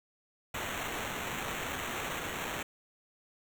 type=noise with sample-and-hold; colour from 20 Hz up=white; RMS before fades=-37 dBFS; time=0.54-2.63 s; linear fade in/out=5 ms; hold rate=4900 Hz; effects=none